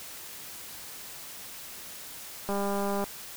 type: click train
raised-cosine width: 1 ms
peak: -18 dBFS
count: 111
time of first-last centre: 2.49-3.04 s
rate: 200 Hz
effects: white hiss -43 dBFS RMS until 3.36 s